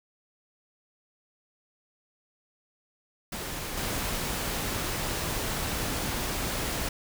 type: noise with level steps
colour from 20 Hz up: pink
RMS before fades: -35 / -31 dBFS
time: 3.32-6.89 s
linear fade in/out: 5 ms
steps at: 3.77 s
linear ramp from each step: 5 ms
effects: none